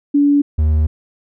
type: tone pair in turn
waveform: sine / triangle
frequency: 286.9 / 77.1 Hz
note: D4 / D#2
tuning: -40 / -15 cents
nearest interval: octave + major seventh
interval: 2275 cents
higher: first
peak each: -9 dBFS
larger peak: neither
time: 0.14-0.42 / 0.58-0.87 s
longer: second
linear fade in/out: 10 ms
effects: none